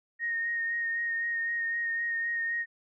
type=tone with vibrato; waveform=sine; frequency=1856 Hz; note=A#6; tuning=8 cents flat; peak=-28 dBFS; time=0.19-2.66 s; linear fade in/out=50 ms; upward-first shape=sine; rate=3.9 Hz; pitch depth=18 cents each way; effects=none